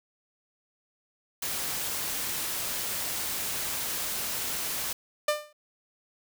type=noise; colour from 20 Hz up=white; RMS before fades=-32 dBFS; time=1.42-4.93 s; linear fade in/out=5 ms
type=tone with exponential decay; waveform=sawtooth; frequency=598 Hz; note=D5; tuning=31 cents sharp; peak=-16 dBFS; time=5.28-5.53 s; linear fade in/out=5 ms; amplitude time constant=53 ms
effects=none

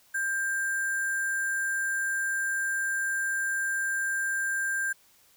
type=tone with sample-and-hold; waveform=sine; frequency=1589 Hz; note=G6; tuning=23 cents sharp; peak=-26 dBFS; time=0.14-4.93 s; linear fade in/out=10 ms; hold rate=8820 Hz; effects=white hiss -61 dBFS RMS until 5.36 s

